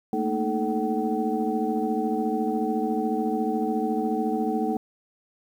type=tone cluster; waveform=sine; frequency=218.8 / 232.8 / 310.1 / 433.8 / 759 Hz; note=A3 / A#3 / D#4 / A4 / F#5; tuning=-9 / -2 / -6 / -25 / +44 cents; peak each=-29 dBFS; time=0.13-4.77 s; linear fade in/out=2 ms; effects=tanh soft clip ceiling -11 dBFS + 9-bit